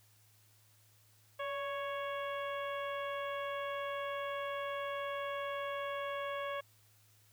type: harmonic tone with a mistuned harmonic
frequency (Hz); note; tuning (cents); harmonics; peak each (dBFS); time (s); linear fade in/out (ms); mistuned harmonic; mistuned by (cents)
554.4; C#5; 0; 1 / 2 / 3 / 4 / 5 / 6; -39 / -41 / -46 / -49 / -51 / -52; 1.39-6.61; 10; 1; +42
effects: added 106 Hz sine -67 dBFS peak until 7.32 s + white hiss -68 dBFS RMS until 7.32 s